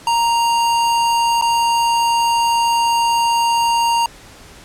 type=tone with dropouts; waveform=square; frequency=932.3 Hz; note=A#5; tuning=in tune; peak=-14 dBFS; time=0.07-4.06 s; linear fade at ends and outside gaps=2 ms; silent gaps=1.413-1.422 s; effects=pink hiss -41 dBFS RMS until 4.64 s + low-pass 10000 Hz 12 dB/octave